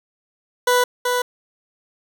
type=tone with echo; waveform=20% pulse; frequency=493.9 Hz; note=B4; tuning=in tune; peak=-9 dBFS; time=0.67-0.84 s; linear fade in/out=5 ms; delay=380 ms; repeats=1; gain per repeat=-4 dB; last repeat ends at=1.22 s; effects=8-bit